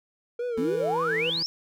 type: tone with vibrato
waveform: triangle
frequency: 466.2 Hz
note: A#4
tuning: in tune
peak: -25 dBFS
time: 0.39-1.3 s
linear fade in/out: 5 ms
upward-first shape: sine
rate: 3.6 Hz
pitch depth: 100 cents each way
type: tone with pitch glide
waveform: 25% pulse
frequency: 164.81 to 166.24 Hz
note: E3 to E3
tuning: 0 to +15 cents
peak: -32 dBFS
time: 0.57-1.43 s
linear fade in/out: 5 ms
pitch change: +15 cents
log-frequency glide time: 0.82-1.23 s
type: exponential sweep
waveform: sine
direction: up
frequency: 233.1 to 5588 Hz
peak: -25 dBFS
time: 0.58-1.46 s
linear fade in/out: 0 ms
effects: none

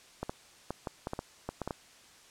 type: clicks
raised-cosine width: 1 ms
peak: -20 dBFS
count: 11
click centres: 0.23 / 0.295 / 0.706 / 0.872 / 1.071 / 1.134 / 1.191 / 1.49 / 1.617 / 1.676 / 1.708 s
effects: white hiss -57 dBFS RMS until 2.3 s + low-pass 8000 Hz 12 dB/octave

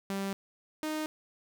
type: tone pair in turn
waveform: sawtooth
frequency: 196 / 309.2 Hz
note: G3 / D#4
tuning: 0 / -11 cents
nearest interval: minor sixth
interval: 789 cents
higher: second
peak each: -28 dBFS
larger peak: neither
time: 0.1-0.33 / 0.83-1.06 s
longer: neither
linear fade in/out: 0 ms
effects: none

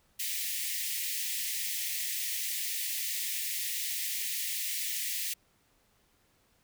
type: high-pass noise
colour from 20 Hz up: white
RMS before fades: -34 dBFS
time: 0.19-5.34 s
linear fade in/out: 10 ms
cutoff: 1800 Hz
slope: 96 dB/octave
effects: pink hiss -69 dBFS RMS until 6.63 s

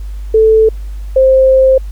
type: tone pair in turn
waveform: sine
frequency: 440 / 526 Hz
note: A4 / C5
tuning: 0 / +9 cents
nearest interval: minor third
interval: 309 cents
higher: second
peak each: -4 dBFS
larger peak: neither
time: 0.34-0.69 / 1.16-1.78 s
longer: second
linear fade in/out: 5 ms
effects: added 50 Hz sine -20 dBFS peak until 1.91 s + pink hiss -46 dBFS RMS until 1.91 s

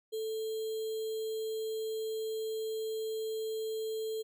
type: tone with sample-and-hold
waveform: sine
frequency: 440 Hz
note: A4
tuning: in tune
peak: -33 dBFS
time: 0.12-4.23 s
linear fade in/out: 20 ms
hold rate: 3675 Hz
effects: none

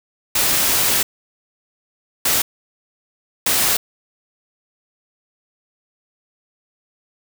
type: noise bursts at uneven times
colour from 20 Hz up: white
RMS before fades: -17 dBFS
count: 3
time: 0.35-1.03 / 2.25-2.42 / 3.46-3.77 s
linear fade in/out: 5 ms
effects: none

